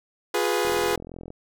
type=chord; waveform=sawtooth; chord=F diminished; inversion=none; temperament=equal with one note detuned; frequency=354.1 / 415.3 / 493.9 Hz; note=F4 / Ab4 / Cb5; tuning=+24 / 0 / 0 cents; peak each=-23 / -21 / -23 dBFS; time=0.34-0.96 s; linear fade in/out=5 ms
type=click train; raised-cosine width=2 ms; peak=-25 dBFS; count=29; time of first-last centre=0.65-1.304 s; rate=42.8 Hz
effects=none